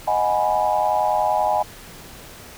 sine chord, G# minor seventh, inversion second, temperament equal, 622.3 / 740 / 830.6 / 987.8 Hz, D#5 / F#5 / G#5 / B5, 0 / 0 / 0 / 0 cents, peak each -23 / -23 / -20 / -26 dBFS, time 0.07-1.63 s, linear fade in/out 10 ms, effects pink hiss -41 dBFS RMS until 2.57 s

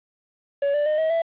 triangle tone with pitch steps, 564 / 587.3 / 611.5 / 636.7 / 663 Hz, C#5 / D5 / D#5 / D#5 / E5, +30 / 0 / -30 / +40 / +10 cents, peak -17 dBFS, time 0.62-1.22 s, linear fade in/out 5 ms, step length 120 ms, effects resampled to 8000 Hz + 8-bit

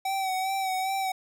square tone with vibrato, 763 Hz, G5, 47 cents flat, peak -27 dBFS, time 0.05-1.12 s, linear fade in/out 5 ms, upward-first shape sine, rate 2.5 Hz, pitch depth 36 cents each way, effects none

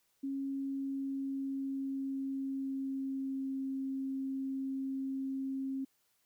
sine tone with pitch glide, 273.4 to 268.1 Hz, C#4 to C4, -24 to +42 cents, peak -34 dBFS, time 0.23-5.85 s, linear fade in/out 10 ms, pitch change -34 cents, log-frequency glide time 0.4-3.61 s, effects white hiss -75 dBFS RMS until 6.25 s

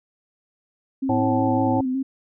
sine tone with vibrato, 261.6 Hz, C4, in tune, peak -21 dBFS, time 1.02-2.03 s, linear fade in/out 10 ms, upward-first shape square, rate 5.4 Hz, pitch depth 36 cents each way
harmonic tone, 108.5 Hz, A2, 24 cents flat, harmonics 1 / 3 / 5 / 7 / 8, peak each -26 / -26 / -26 / -26 / -26 dBFS, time 1.09-1.81 s, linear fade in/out 5 ms
effects none

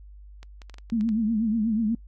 clicks, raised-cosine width 0.2 ms, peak -28 dBFS, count 8, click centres 0.43 / 0.618 / 0.697 / 0.742 / 0.784 / 0.9 / 1.01 / 1.09 s
sine tone with vibrato, 220.6 Hz, A3, 5 cents sharp, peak -21 dBFS, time 0.92-1.95 s, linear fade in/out 5 ms, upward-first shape triangle, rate 8.2 Hz, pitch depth 120 cents each way
effects noise-tail reverb RT60 0.1 s tail -26 dB re dry + added 50 Hz sine -43 dBFS peak until 2.07 s

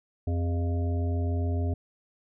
harmonic tone with a mistuned harmonic, 87 Hz, F2, 6 cents flat, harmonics 1 / 3 / 5 / 7 / 8, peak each -25 / -35 / -39 / -42 / -43 dBFS, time 0.27-1.74 s, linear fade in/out 5 ms, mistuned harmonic 5, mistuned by -99 cents, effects none

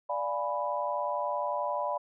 sine chord, D diminished seventh, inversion none, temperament equal, 587.3 / 698.5 / 830.6 / 987.8 Hz, D5 / F5 / Ab5 / Cb6, 0 / 0 / 0 / 0 cents, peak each -33 / -37 / -37 / -32 dBFS, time 0.09-1.98 s, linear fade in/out 10 ms, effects none

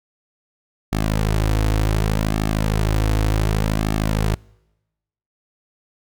sawtooth tone with flanger, 53.1 Hz, G#1, 39 cents sharp, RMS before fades -19 dBFS, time 0.92-4.35 s, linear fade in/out 10 ms, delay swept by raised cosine 2 to 5.1 ms, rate 0.67 Hz, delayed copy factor -0.65, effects noise-tail reverb RT60 1.0 s tail -26 dB re dry

